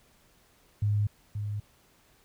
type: tone with echo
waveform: sine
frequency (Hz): 103.83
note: G#2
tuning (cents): 0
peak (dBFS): -23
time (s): 0.82-1.07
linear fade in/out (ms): 5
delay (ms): 530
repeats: 1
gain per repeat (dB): -7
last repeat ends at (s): 1.6
effects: pink hiss -63 dBFS RMS until 2.24 s